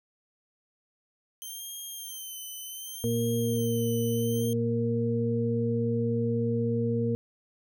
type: tone with vibrato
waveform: 5% pulse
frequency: 3126 Hz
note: G7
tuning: 6 cents flat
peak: -30 dBFS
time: 1.42-4.53 s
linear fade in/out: 0 ms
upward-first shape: sine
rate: 0.68 Hz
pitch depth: 57 cents each way
type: harmonic tone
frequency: 116.54 Hz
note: A#2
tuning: in tune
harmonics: 1 / 2 / 4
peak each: -29 / -29 / -29 dBFS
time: 3.04-7.15 s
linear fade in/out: 0 ms
effects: none